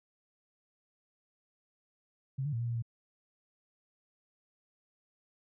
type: tone with pitch steps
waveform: sine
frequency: 133.8 / 147.2 / 115.8 / 118.5 / 117.7 / 116 Hz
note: C3 / D3 / A#2 / A#2 / A#2 / A#2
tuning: +39 / +4 / -11 / +29 / +17 / -8 cents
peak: -31 dBFS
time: 2.38-2.824 s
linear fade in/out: 10 ms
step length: 74 ms
effects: none